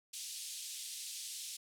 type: band-pass noise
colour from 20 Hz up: white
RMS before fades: -45 dBFS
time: 0.13-1.57 s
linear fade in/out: 10 ms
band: 3000 to 10000 Hz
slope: 24 dB/octave
effects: none